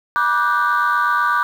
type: chord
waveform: sine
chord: G major seventh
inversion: first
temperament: equal with one note detuned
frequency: 966.3 / 1174.7 / 1480 / 1568 Hz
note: B5 / D6 / F#6 / G6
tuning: -38 / 0 / 0 / 0 cents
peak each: -21 / -16 / -19 / -22 dBFS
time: 0.16-1.43 s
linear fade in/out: 0 ms
effects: tanh soft clip ceiling -9 dBFS + 7-bit